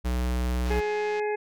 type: tone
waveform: square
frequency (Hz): 61.7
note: B1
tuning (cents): -1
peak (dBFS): -25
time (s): 0.04-0.81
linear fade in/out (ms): 20
type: click train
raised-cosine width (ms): 0.2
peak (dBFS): -26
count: 98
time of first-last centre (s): 0.66-1.196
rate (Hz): 181
type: harmonic tone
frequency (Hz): 420.4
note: G#4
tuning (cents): +21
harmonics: 1 / 2 / 4 / 5 / 6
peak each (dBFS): -26 / -32 / -38 / -40 / -42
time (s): 0.7-1.36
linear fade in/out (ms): 10
effects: none

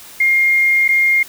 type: tone with dropouts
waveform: sine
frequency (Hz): 2126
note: C7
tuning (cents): +27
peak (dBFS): -10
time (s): 0.2-1.23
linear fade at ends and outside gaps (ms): 5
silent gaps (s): 0.88-0.888
effects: white hiss -38 dBFS RMS until 1.28 s

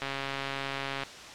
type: click train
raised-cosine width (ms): 0.3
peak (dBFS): -17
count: 140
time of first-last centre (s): 0.02-1.035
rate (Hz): 137
effects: white hiss -44 dBFS RMS until 1.34 s + low-pass 5000 Hz 12 dB/octave

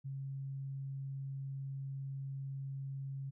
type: tone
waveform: sine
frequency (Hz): 136.3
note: C#3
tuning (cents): -29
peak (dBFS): -39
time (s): 0.04-3.31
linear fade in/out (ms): 20
effects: none

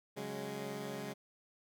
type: chord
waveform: 15% pulse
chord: C# suspended fourth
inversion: none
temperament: equal with one note detuned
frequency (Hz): 138.59 / 186.07 / 207.7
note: C#3 / F#3 / G#3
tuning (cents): 0 / +10 / 0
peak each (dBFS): -39 / -40 / -37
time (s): 0.16-1.14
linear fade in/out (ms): 20
effects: none

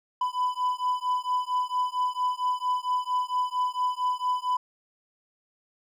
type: beating tone pair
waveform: triangle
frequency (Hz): 997 / 1001.4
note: B5 / B5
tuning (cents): +16 / +24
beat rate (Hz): 4.4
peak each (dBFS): -26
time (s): 0.21-4.57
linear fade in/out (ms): 5
effects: none

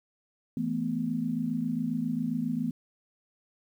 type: chord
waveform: sine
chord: E suspended fourth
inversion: none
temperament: just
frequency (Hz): 164.81 / 219.8 / 247.2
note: E3 / A3 / B3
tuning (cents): 0 / -2 / +2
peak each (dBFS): -34 / -32 / -30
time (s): 0.57-2.71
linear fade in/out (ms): 2
effects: 10-bit

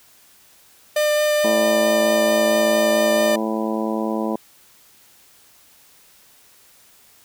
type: tone with vibrato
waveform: 45% pulse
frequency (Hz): 600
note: D5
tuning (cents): +37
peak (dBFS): -16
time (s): 0.96-3.36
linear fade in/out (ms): 5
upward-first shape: sine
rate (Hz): 4.5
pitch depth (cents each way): 8
type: harmonic tone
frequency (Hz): 109.8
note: A2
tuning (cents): -3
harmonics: 2 / 3 / 4 / 5 / 6 / 7 / 8 / 9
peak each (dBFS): -24 / -26 / -30 / -29 / -31 / -33 / -37 / -31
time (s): 1.44-4.36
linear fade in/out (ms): 5
effects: white hiss -52 dBFS RMS until 7.24 s

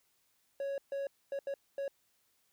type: tone bursts at uneven times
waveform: triangle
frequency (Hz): 554.4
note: C#5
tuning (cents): 0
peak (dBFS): -32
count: 5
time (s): 0.6-0.78 / 0.92-1.07 / 1.32-1.39 / 1.47-1.54 / 1.78-1.88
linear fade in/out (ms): 2
effects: white hiss -74 dBFS RMS until 2.52 s

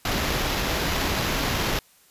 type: noise with sample-and-hold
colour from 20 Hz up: pink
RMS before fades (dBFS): -25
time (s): 0.05-1.79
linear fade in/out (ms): 2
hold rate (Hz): 8820
effects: white hiss -57 dBFS RMS until 2.1 s + resampled to 32000 Hz

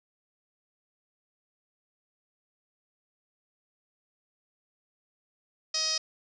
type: tone with low-pass filter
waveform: 5% pulse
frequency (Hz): 631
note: D#5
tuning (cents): +24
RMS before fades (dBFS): -29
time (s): 5.74-5.98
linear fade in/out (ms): 5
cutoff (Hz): 5300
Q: 9
effects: none

